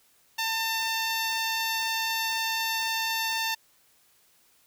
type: tone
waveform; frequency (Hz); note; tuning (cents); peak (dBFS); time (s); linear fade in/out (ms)
10% pulse; 898; A5; +35; -18; 0.38-3.55; 10
effects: white hiss -63 dBFS RMS until 4.66 s